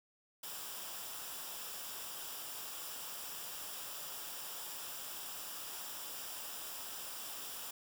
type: noise with comb filter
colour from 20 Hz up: white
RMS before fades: -45 dBFS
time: 0.43-7.71 s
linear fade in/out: 5 ms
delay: 0.47 ms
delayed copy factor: -0.55
effects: none

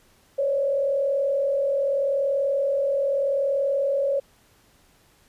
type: tone with frequency modulation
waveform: sine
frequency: 554.4 Hz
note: C#5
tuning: in tune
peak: -20 dBFS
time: 0.38-4.2 s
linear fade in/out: 10 ms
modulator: 40.8 Hz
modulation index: 0.66
effects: pink hiss -59 dBFS RMS until 5.28 s + resampled to 32000 Hz

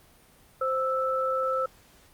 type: tone pair together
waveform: sine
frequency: 522.9 / 1318.5 Hz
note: C5 / E6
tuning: -1 / 0 cents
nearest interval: octave + major third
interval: 1601 cents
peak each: -27 dBFS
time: 0.61-1.66 s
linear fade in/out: 5 ms
effects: pink hiss -57 dBFS RMS until 2.13 s + Opus 32 kbps

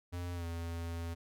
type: tone with pitch glide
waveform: square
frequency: 88 to 84.12 Hz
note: F2 to E2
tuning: +14 to +36 cents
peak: -38 dBFS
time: 0.12-1.15 s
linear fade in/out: 20 ms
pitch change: -78 cents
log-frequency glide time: 0.34-0.45 s
effects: none

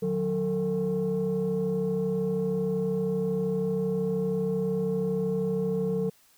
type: tone cluster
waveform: sine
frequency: 151.3 / 184.1 / 449.4 Hz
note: D#3 / F#3 / A4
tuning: -48 / -8 / +37 cents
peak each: -34 / -27 / -26 dBFS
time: 0.02-6.1 s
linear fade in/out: 10 ms
effects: tanh soft clip ceiling -20 dBFS + white hiss -61 dBFS RMS until 6.37 s

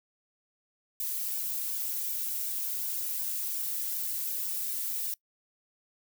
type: noise with flanger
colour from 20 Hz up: violet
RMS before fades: -33 dBFS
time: 1-5.14 s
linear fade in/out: 2 ms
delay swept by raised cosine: 1.5 to 2.9 ms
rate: 2.7 Hz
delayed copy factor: -0.8
effects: noise-tail reverb RT60 0.1 s tail -23 dB re dry

